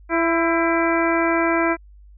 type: harmonic tone with a mistuned harmonic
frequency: 333.6 Hz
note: E4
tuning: 21 cents sharp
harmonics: 1 / 2 / 3 / 4 / 5 / 6 / 7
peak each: -20 / -23 / -25 / -26 / -27 / -28 / -28 dBFS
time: 0.09-1.77 s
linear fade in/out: 50 ms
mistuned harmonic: 5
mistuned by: -60 cents
effects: added 50 Hz sine -43 dBFS peak until 2.17 s